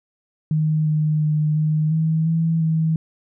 sine tone with pitch steps, 155.2 / 153.5 / 152.4 / 154.4 / 159.6 / 163.5 / 160.1 Hz, D#3 / D#3 / D#3 / D#3 / D#3 / E3 / D#3, -4 / -23 / -36 / -13 / +44 / -14 / +50 cents, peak -16 dBFS, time 0.51-2.96 s, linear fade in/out 2 ms, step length 350 ms, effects none

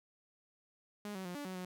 sawtooth tone with pitch steps, 206.9 / 188.8 / 178 / 289.3 / 186.4 / 182.3 Hz, G#3 / F#3 / F3 / D4 / F#3 / F#3, -6 / +35 / +33 / -26 / +13 / -25 cents, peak -37 dBFS, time 1.05-1.65 s, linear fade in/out 2 ms, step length 100 ms, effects none

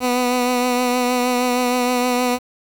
15% pulse tone with vibrato, 248 Hz, B3, 7 cents sharp, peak -10 dBFS, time 0-2.39 s, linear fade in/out 50 ms, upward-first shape triangle, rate 6.4 Hz, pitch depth 29 cents each way, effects 7-bit

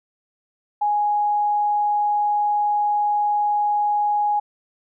sine tone, 830.6 Hz, G#5, in tune, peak -17 dBFS, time 0.81-4.4 s, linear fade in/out 10 ms, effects none

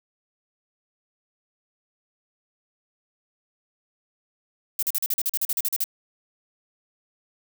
violet noise bursts, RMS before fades -24 dBFS, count 14, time 4.79-5.841 s, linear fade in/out 2 ms, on 37 ms, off 41 ms, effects none

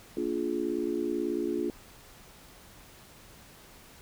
sine chord, Bb dominant seventh, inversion none, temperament just, 233.1 / 291.4 / 349.6 / 419.5 Hz, Bb3 / D4 / F4 / Ab4, 0 / -13 / +2 / +17 cents, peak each -37 / -33 / -31 / -35 dBFS, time 0.17-1.7 s, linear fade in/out 2 ms, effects pink hiss -53 dBFS RMS until 4.01 s

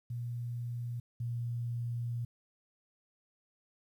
sine tone pair in turn, 119.9 / 118.87 Hz, A#2 / A#2, +49 / +34 cents, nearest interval unison, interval 15 cents, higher first, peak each -35 / -33 dBFS, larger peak second, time 0.1-1 / 1.2-2.25 s, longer second, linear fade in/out 5 ms, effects 11-bit

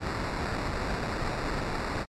pink noise with sample-and-hold, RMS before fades -31 dBFS, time 0-2.06 s, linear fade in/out 50 ms, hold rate 3150 Hz, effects low-pass 6000 Hz 12 dB/octave + MP3 96 kbps

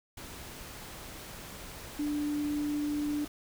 sine tone in noise, 294.7 Hz, D4, 6 cents sharp, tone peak -29 dBFS, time 1.99-3.25 s, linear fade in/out 5 ms, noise pink, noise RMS -45 dBFS, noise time 0.17-3.28 s, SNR +13 dB, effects none

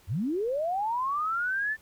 sine linear sweep, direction up, 69.9 to 1786 Hz, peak -26 dBFS, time 0.07-1.77 s, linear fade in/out 50 ms, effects pink hiss -59 dBFS RMS until 1.81 s

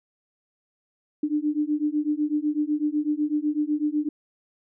sine beating tone pair, 295.4 / 303.4 Hz, D4 / D#4, +10 / -44 cents, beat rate 8 Hz, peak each -25 dBFS, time 1.23-4.09 s, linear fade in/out 5 ms, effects none

